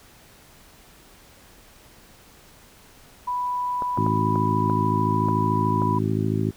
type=tone; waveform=sine; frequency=987.8 Hz; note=B5; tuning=in tune; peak=-23 dBFS; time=3.27-5.99 s; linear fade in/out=10 ms
type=clicks; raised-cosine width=1 ms; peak=-17 dBFS; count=7; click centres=3.822 / 3.975 / 4.065 / 4.357 / 4.698 / 5.286 / 5.82 s
type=harmonic tone; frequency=53.6 Hz; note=A1; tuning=45 cents flat; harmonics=2 / 3 / 4 / 5 / 6 / 7; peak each=-25 / -27 / -28 / -29 / -30 / -30 dBFS; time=3.97-6.51 s; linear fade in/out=10 ms
effects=pink hiss -51 dBFS RMS until 6.56 s